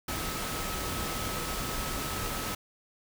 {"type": "tone in noise", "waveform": "sine", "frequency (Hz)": 1289, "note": "E6", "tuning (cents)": -39, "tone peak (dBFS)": -41, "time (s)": [0.08, 2.55], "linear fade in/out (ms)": 5, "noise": "pink", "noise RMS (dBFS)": -34, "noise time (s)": [0.08, 2.55], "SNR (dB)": -10, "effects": []}